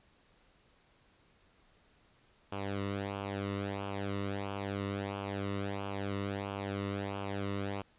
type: tone with flanger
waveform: sawtooth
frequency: 99.4 Hz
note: G2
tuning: 25 cents sharp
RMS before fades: -37 dBFS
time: 2.52-7.82 s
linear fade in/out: 5 ms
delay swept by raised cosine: 0.51 to 1.26 ms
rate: 1.5 Hz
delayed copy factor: -0.7
effects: pink hiss -67 dBFS RMS until 7.98 s + resampled to 8000 Hz